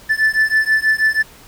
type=beating tone pair; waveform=triangle; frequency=1751 / 1757.2 Hz; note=A6 / A6; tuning=-9 / -3 cents; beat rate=6.2 Hz; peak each=-14 dBFS; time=0.09-1.23 s; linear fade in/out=20 ms; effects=pink hiss -43 dBFS RMS until 1.47 s